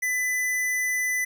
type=tone; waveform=square; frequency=2001 Hz; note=B6; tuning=22 cents sharp; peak=-24 dBFS; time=0.02-1.25 s; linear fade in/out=10 ms; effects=none